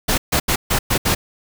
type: noise bursts at uneven times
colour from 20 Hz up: pink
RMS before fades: -17 dBFS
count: 6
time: 0.08-0.18 / 0.32-0.4 / 0.48-0.56 / 0.7-0.79 / 0.9-0.98 / 1.05-1.15 s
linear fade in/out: 10 ms
effects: none